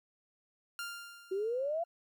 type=tone with exponential decay; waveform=sawtooth; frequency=1397 Hz; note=F6; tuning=in tune; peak=-33 dBFS; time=0.79-1.85 s; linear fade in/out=1 ms; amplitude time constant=230 ms
type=exponential sweep; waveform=sine; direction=up; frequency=370 to 698.5 Hz; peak=-31 dBFS; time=1.31-1.84 s; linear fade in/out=10 ms
effects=none